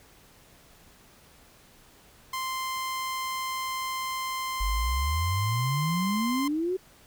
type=tone; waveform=sawtooth; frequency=1044 Hz; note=C6; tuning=4 cents flat; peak=-26 dBFS; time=2.33-6.48 s; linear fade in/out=5 ms
type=exponential sweep; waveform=sine; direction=up; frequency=46.36 to 383.1 Hz; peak=-25 dBFS; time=4.6-6.77 s; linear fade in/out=10 ms
effects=pink hiss -56 dBFS RMS until 7.06 s